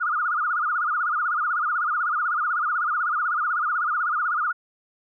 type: tone with vibrato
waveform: sine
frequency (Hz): 1318.5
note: E6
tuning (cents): 0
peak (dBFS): -21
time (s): 0-4.53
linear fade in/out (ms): 20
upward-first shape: sine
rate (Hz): 16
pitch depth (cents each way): 180
effects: none